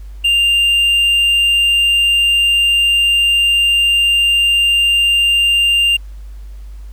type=tone; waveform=triangle; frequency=2794 Hz; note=F7; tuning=in tune; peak=-8 dBFS; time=0.24-5.97 s; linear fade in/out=10 ms; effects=added 50 Hz sine -28 dBFS peak until 6.92 s + pink hiss -52 dBFS RMS until 6.92 s